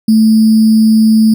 sine tone with sample-and-hold, 220 Hz, A3, in tune, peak -4 dBFS, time 0.08-1.34 s, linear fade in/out 5 ms, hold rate 4900 Hz, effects none

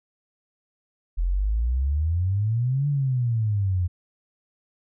sine exponential two-way sweep, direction up then down, 41.22 to 146.3 to 86.7 Hz, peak -20 dBFS, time 1.17-3.88 s, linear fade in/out 20 ms, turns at 2.88 s, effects none

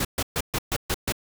pink noise bursts, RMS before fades -25 dBFS, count 7, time 0-1.123 s, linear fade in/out 5 ms, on 49 ms, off 130 ms, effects none

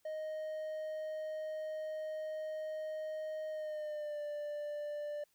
triangle tone with pitch glide, 622.3 to 590.4 Hz, D#5 to D5, 0 to +9 cents, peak -36 dBFS, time 0.05-5.24 s, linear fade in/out 5 ms, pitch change -91 cents, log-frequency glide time 3.5-4.21 s, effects white hiss -75 dBFS RMS until 5.34 s

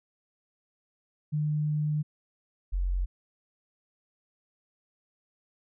sine tone pair in turn, 150.8 / 45.35 Hz, D3 / F#1, +46 / -34 cents, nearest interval octave + major sixth, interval 2080 cents, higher first, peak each -25 dBFS, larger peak neither, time 1.32-2.03 / 2.72-3.06 s, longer first, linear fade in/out 20 ms, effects none

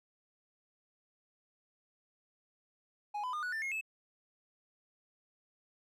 triangle tone with pitch steps, 830.6 / 1005 / 1216.1 / 1471.4 / 1780.4 / 2154 / 2607 Hz, G#5 / B5 / D#6 / F#6 / A6 / C7 / E7, 0 / +30 / -40 / -10 / +20 / +50 / -20 cents, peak -33 dBFS, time 3.14-3.812 s, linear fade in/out 10 ms, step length 96 ms, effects none

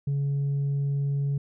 sine tone with tanh clipping, 140.6 Hz, C#3, 25 cents sharp, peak -24 dBFS, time 0.07-1.38 s, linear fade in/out 5 ms, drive 1 dB, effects none

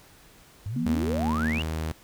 sine exponential sweep, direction up, 93.9 to 2960 Hz, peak -29 dBFS, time 0.66-1.62 s, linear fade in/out 0 ms
sine tone with pitch glide, 240.5 to 232.4 Hz, B3 to A#3, -46 to -5 cents, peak -26 dBFS, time 0.76-1.59 s, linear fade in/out 5 ms, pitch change -59 cents, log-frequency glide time 1.04-1.29 s
sawtooth tone, 79.4 Hz, D#2, 36 cents sharp, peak -24 dBFS, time 0.86-1.92 s, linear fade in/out 0 ms
effects pink hiss -54 dBFS RMS until 2.03 s

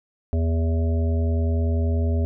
harmonic tone with a mistuned harmonic, 81.7 Hz, E2, 15 cents flat, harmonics 1 / 3 / 5 / 7 / 8, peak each -19 / -29 / -33 / -36 / -37 dBFS, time 0.33-2.25 s, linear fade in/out 0 ms, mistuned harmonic 8, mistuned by +23 cents, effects none

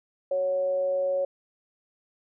sine tone with frequency modulation, 554.4 Hz, C#5, in tune, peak -23 dBFS, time 0.31-1.25 s, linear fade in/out 5 ms, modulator 181 Hz, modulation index 0.23, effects none

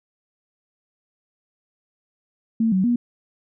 sine tone with pitch steps, 225.4 / 188 / 240.4 Hz, A3 / F#3 / B3, +42 / +28 / -46 cents, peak -16 dBFS, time 2.6-2.96 s, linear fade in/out 5 ms, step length 120 ms, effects none

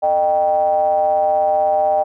triangle ring-modulated tone, 86 Hz, F2, 26 cents flat, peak -8 dBFS, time 0.02-2.04 s, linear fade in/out 20 ms, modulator 696 Hz, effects none

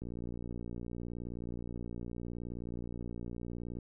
click train, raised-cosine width 3 ms, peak -29 dBFS, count 224, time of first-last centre 0.02-3.787 s, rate 59.2 Hz, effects none

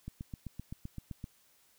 click train, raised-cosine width 5 ms, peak -28 dBFS, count 10, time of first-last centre 0.08-1.241 s, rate 7.75 Hz, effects white hiss -67 dBFS RMS until 1.78 s

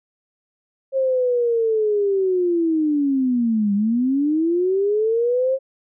sine linear two-way sweep, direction down then up, 539 to 198.2 to 539 Hz, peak -16 dBFS, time 0.92-5.59 s, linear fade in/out 50 ms, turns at 3.74 s, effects none

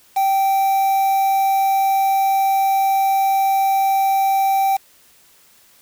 triangle tone with quantisation, 779 Hz, G5, 11 cents flat, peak -12 dBFS, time 0.16-4.77 s, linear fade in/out 10 ms, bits 5, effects white hiss -52 dBFS RMS until 5.81 s

